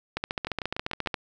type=two click trains; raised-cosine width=0.3 ms; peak=-12 / -16 dBFS; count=15 / 5; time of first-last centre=0.17-1.142 / 0.47-1.061 s; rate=14.4 / 6.77 Hz; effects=none